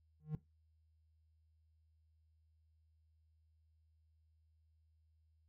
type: tone with exponential growth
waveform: triangle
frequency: 153.4 Hz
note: D#3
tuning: 24 cents flat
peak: -31 dBFS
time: 0.2-0.35 s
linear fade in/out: 0 ms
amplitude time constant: 32 ms
effects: noise-tail reverb RT60 0.2 s tail -17 dB re dry + added 79 Hz sine -70 dBFS peak until 5.48 s